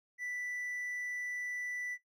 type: tone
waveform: triangle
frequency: 1975.5 Hz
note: B6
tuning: in tune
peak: -35 dBFS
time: 0.18-1.98 s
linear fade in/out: 50 ms
effects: noise-tail reverb RT60 0.2 s tail -23 dB re dry